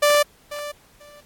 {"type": "tone with echo", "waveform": "sawtooth", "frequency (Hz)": 587.3, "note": "D5", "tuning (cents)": 0, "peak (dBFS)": -10, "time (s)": [0.02, 0.23], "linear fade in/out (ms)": 10, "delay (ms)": 490, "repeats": 2, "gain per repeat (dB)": -15, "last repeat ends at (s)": 1.21, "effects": ["pink hiss -55 dBFS RMS until 1.25 s", "AAC 64 kbps"]}